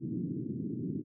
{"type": "band-pass noise", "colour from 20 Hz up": "white", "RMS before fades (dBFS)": -36, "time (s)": [0, 1.04], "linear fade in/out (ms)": 50, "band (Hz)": [110, 330], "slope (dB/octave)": 48, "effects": []}